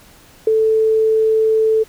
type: tone with ADSR envelope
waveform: sine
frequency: 440 Hz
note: A4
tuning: in tune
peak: -8 dBFS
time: 0.47-1.84 s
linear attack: 4 ms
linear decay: 13 ms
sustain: -3 dB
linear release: 19 ms
effects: pink hiss -46 dBFS RMS until 1.88 s